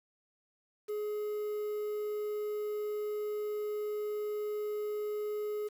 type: tone with quantisation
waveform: triangle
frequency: 420.7 Hz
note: G#4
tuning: 22 cents sharp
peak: -31 dBFS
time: 0.88-5.69 s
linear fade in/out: 20 ms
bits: 9
effects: none